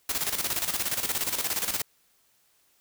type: noise with tremolo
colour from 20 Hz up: white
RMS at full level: -27 dBFS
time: 0.09-1.82 s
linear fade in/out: 5 ms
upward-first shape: square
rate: 17 Hz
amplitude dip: 65%
effects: white hiss -66 dBFS RMS until 2.8 s